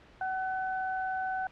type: tone pair together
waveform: sine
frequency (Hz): 754 / 1508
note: F#5 / F#6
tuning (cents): +32 / +32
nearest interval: octave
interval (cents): 1200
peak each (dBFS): -31 / -36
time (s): 0.21-1.47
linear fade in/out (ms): 2
effects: pink hiss -56 dBFS RMS until 1.51 s + low-pass 3000 Hz 12 dB/octave